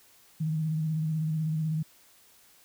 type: tone with vibrato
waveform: sine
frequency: 157.2 Hz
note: D#3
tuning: 18 cents sharp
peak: -26 dBFS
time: 0.4-1.83 s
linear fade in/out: 10 ms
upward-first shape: square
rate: 16 Hz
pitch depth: 31 cents each way
effects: white hiss -59 dBFS RMS until 2.64 s